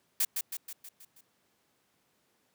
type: noise with echo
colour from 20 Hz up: blue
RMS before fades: -27 dBFS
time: 0.2-0.25 s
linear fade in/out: 5 ms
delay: 160 ms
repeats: 6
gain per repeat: -5 dB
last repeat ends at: 1.21 s
effects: pink hiss -72 dBFS RMS until 2.54 s + high-pass 150 Hz 12 dB/octave